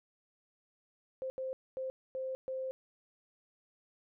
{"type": "tone bursts at uneven times", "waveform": "sine", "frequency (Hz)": 523.3, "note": "C5", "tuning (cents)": 0, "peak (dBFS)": -35, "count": 5, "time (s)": [[1.22, 1.3], [1.38, 1.53], [1.77, 1.9], [2.15, 2.35], [2.48, 2.71]], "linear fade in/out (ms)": 0, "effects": []}